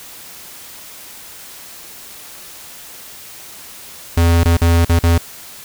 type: tone with dropouts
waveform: square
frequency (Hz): 84.5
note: E2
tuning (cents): +43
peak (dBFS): -10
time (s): 4.17-5.18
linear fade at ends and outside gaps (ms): 5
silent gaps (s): 4.436-4.454 / 4.57-4.615 / 4.849-4.894 / 4.991-5.035
effects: white hiss -36 dBFS RMS until 5.64 s